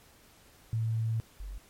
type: tone pair in turn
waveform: sine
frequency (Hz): 112.6 / 47.43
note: A2 / F#1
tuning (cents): +40 / +44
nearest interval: octave + minor third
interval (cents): 1496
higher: first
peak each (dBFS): -27 / -37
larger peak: first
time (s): 0.73-1.2 / 1.4-1.58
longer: first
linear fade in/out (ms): 0
effects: pink hiss -59 dBFS RMS until 1.69 s + MP3 64 kbps